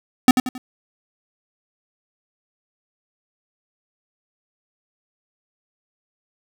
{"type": "tone with echo", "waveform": "square", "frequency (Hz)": 254.1, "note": "B3", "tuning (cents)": 49, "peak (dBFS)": -7, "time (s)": [0.28, 0.31], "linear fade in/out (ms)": 2, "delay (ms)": 90, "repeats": 3, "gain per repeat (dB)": -8, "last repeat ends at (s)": 0.58, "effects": []}